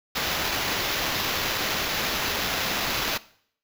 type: noise with sample-and-hold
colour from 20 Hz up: white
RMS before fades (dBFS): -27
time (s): 0.15-3.18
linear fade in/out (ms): 10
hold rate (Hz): 8820
effects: noise-tail reverb RT60 0.6 s tail -19 dB re dry